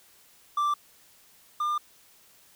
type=tone pair in turn; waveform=triangle; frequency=1174.7 / 1201.5 Hz; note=D6 / D6; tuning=0 / +39 cents; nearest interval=unison; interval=39 cents; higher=second; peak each=-21 / -23 dBFS; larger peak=first; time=0.57-0.74 / 1.6-1.78 s; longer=second; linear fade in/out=5 ms; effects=white hiss -58 dBFS RMS until 2.55 s